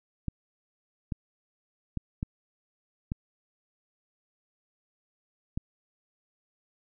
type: clicks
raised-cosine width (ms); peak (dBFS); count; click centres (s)
5; -18; 6; 0.283 / 1.122 / 1.973 / 2.229 / 3.119 / 5.575
effects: none